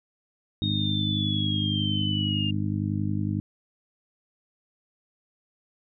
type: harmonic tone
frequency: 50.9 Hz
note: G#1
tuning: 34 cents flat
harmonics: 2 / 3 / 4 / 5 / 6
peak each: -28 / -32 / -30 / -35 / -33 dBFS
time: 0.62-3.4 s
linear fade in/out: 0 ms
type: linear sweep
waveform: sine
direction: down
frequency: 3729 to 2794 Hz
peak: -28 dBFS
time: 0.62-2.51 s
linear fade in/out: 10 ms
effects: none